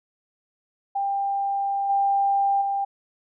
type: tone with level steps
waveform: sine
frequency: 794 Hz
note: G5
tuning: 22 cents sharp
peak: -22 / -18 / -22 dBFS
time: 0.95-2.85 s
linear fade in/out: 10 ms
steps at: 1.89 / 2.61 s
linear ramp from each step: 10 ms
effects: none

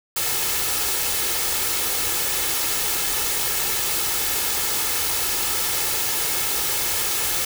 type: noise with comb filter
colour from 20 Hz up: white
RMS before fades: -23 dBFS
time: 0.16-7.45 s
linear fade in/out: 5 ms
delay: 2.3 ms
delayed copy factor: +0.5
effects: none

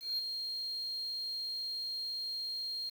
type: tone with ADSR envelope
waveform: sine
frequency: 4219 Hz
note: C8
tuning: 14 cents sharp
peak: -28 dBFS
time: 0-2.9 s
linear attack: 180 ms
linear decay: 19 ms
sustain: -7 dB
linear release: 14 ms
effects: tanh soft clip ceiling -30 dBFS + 9-bit

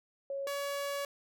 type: tone pair in turn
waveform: sine / sawtooth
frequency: 552 / 564.9 Hz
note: C#5 / C#5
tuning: -7 / +33 cents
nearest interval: unison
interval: 40 cents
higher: second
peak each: -34 / -30 dBFS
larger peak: second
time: 0.3-0.47 / 0.47-1.05 s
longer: second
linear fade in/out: 2 ms
effects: none

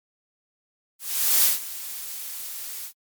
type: noise with ADSR envelope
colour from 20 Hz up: blue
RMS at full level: -17 dBFS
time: 0.99-2.93 s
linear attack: 450 ms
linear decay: 150 ms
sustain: -17 dB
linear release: 86 ms
effects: MP3 96 kbps

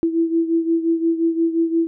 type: beating tone pair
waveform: sine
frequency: 329.6 / 335.3 Hz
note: E4 / E4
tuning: 0 / +30 cents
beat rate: 5.7 Hz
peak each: -17 / -22 dBFS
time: 0.03-1.87 s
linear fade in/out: 0 ms
effects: none

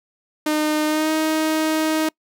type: tone with pitch glide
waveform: sawtooth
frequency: 305.4 to 314 Hz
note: D#4 to D#4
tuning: -32 to +16 cents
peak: -14 dBFS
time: 0.46-2.09 s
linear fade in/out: 5 ms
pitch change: +48 cents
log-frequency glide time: 0.86-1.11 s
effects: noise-tail reverb RT60 0.1 s tail -26 dB re dry

